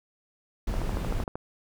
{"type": "noise", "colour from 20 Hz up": "brown", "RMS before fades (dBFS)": -29, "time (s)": [0.67, 1.24], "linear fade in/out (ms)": 5}
{"type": "click train", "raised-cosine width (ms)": 1, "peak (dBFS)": -19, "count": 9, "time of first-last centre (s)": [0.74, 1.355], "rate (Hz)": 13}
{"effects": []}